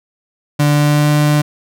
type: tone with pitch glide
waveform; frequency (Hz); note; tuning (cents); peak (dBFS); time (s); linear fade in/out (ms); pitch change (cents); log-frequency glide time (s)
35% pulse; 146.83 to 148.71; D3 to D3; 0 to +22; -8; 0.59-1.42; 10; +22; 0.72-1.11
effects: none